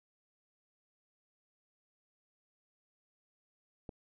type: click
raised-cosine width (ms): 2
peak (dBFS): -30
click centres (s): 3.892
effects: none